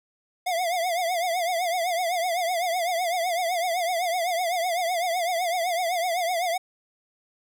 square tone with vibrato, 700 Hz, F5, 4 cents sharp, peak -24 dBFS, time 0.46-6.58 s, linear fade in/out 10 ms, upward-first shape triangle, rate 7.9 Hz, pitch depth 130 cents each way, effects none

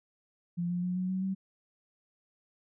sine tone with pitch steps, 173.4 / 176.84 / 180.35 / 183.92 / 187.57 / 191.29 Hz, F3 / F3 / F#3 / F#3 / F#3 / G3, -12 / +22 / -44 / -10 / +24 / -42 cents, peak -29 dBFS, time 0.57-1.35 s, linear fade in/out 20 ms, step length 130 ms, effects none

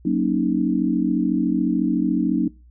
sine chord, D# minor seventh, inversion first, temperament equal, 185 / 233.1 / 277.2 / 311.1 Hz, F#3 / A#3 / C#4 / D#4, 0 / 0 / 0 / 0 cents, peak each -23 dBFS, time 0.05-2.48 s, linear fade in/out 5 ms, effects noise-tail reverb RT60 0.3 s tail -22 dB re dry + added 60 Hz sine -46 dBFS peak until 2.7 s

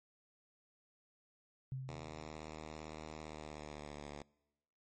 sine tone with exponential decay, 131.6 Hz, C3, 10 cents sharp, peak -37 dBFS, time 1.72-2.6 s, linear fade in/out 0 ms, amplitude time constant 190 ms
5% pulse tone with pitch glide, 77.7 to 72.92 Hz, D#2 to D2, -2 to -12 cents, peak -35 dBFS, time 1.89-4.22 s, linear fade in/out 0 ms, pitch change -110 cents, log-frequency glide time 3.18-4.1 s
effects noise-tail reverb RT60 1.0 s tail -25 dB re dry + MP3 32 kbps

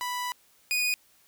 sawtooth tone pair in turn, 987.8 / 2473 Hz, B5 / D#7, 0 / -11 cents, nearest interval octave + major third, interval 1589 cents, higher second, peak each -26 / -21 dBFS, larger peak second, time 0.01-0.32 / 0.71-0.94 s, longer first, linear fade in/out 0 ms, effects white hiss -62 dBFS RMS until 1.27 s

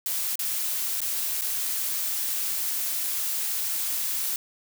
blue noise with dropouts, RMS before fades -28 dBFS, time 0.06-4.36 s, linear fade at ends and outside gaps 1 ms, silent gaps 0.356-0.392 / 1.005-1.016 / 1.411-1.418 s, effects none

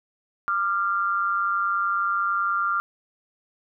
sine tone pair together, 1194 / 1383.3 Hz, D6 / F6, +28 / -17 cents, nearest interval minor third, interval 255 cents, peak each -25 / -23 dBFS, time 0.48-2.8 s, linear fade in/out 0 ms, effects none

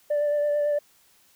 sine tone with vibrato, 587.3 Hz, D5, in tune, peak -19 dBFS, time 0.1-0.79 s, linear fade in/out 10 ms, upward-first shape sine, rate 9 Hz, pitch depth 17 cents each way, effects tanh soft clip ceiling -19 dBFS + white hiss -60 dBFS RMS until 1.35 s

